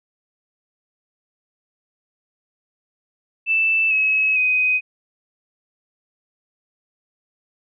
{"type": "tone with pitch steps", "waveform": "sine", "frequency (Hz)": [2646, 2568, 2508], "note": ["E7", "E7", "D#7"], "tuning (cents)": [6, -46, 13], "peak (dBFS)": -15, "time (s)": [3.46, 4.81], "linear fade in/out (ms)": 50, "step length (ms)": 450, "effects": []}